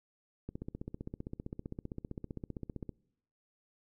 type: click train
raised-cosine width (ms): 3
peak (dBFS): -27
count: 38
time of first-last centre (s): 0.49-2.893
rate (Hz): 15.4
effects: noise-tail reverb RT60 0.8 s tail -25 dB re dry